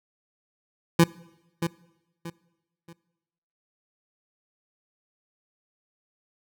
25% pulse tone with echo, 168.4 Hz, E3, 37 cents sharp, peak -10 dBFS, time 0.99-1.04 s, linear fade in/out 5 ms, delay 630 ms, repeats 3, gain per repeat -10 dB, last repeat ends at 2.93 s, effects noise-tail reverb RT60 1.0 s tail -22 dB re dry

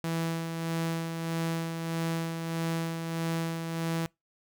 sawtooth tone with tremolo, 164.81 Hz, E3, in tune, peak -24 dBFS, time 0.04-4.06 s, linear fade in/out 0 ms, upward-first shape sine, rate 1.6 Hz, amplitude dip 45%, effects noise-tail reverb RT60 0.2 s tail -25 dB re dry

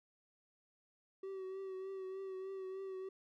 triangle tone with vibrato, 381.7 Hz, G4, 46 cents flat, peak -40 dBFS, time 1.23-3.09 s, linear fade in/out 5 ms, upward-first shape triangle, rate 3.3 Hz, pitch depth 36 cents each way, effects none

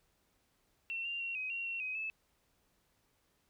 sine tone with pitch steps, 2708 / 2782 / 2738 / 2525 / 2747 / 2725 / 2521 / 2611 Hz, E7 / F7 / F7 / D#7 / F7 / F7 / D#7 / E7, +46 / -7 / -35 / +25 / -29 / -43 / +22 / -17 cents, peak -36 dBFS, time 0.9-2.1 s, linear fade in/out 0 ms, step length 150 ms, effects pink hiss -75 dBFS RMS until 3.49 s

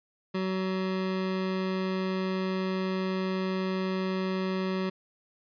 25% pulse tone, 188 Hz, F#3, 28 cents sharp, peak -24 dBFS, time 0.34-4.9 s, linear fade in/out 10 ms, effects resampled to 11025 Hz

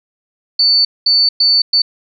sine tone bursts at uneven times, 4500 Hz, C#8, 25 cents sharp, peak -8 dBFS, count 4, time 0.59-0.85 / 1.06-1.29 / 1.4-1.62 / 1.73-1.82 s, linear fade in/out 5 ms, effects none

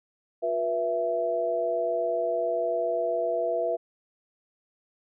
sine tone cluster, 357.7 / 485.1 / 664 Hz, F4 / B4 / E5, +41 / -31 / +12 cents, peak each -34 / -29 / -26 dBFS, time 0.42-3.77 s, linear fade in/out 20 ms, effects none

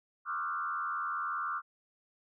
sine tone with frequency modulation, 1277 Hz, D#6, 45 cents sharp, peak -32 dBFS, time 0.25-1.62 s, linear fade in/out 50 ms, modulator 80.6 Hz, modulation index 2.1, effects none

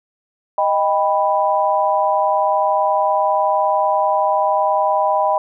sine chord, Eb augmented, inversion none, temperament equal with one note detuned, 622.3 / 791.7 / 987.8 Hz, Eb5 / G5 / B5, 0 / +17 / 0 cents, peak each -18 dBFS, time 0.58-5.38 s, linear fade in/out 2 ms, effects none

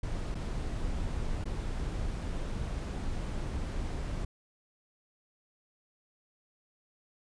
brown noise with dropouts, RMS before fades -34 dBFS, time 0.03-4.25 s, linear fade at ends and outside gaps 5 ms, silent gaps 0.346-0.351 / 1.442-1.455 s, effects resampled to 22050 Hz

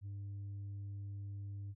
sine tone, 100 Hz, G2, 35 cents sharp, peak -39 dBFS, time 0.01-1.75 s, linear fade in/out 50 ms, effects tanh soft clip ceiling -41 dBFS

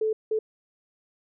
sine tone bursts at uneven times, 436 Hz, A4, 16 cents flat, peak -22 dBFS, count 2, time 0.01-0.13 / 0.31-0.39 s, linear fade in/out 5 ms, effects none

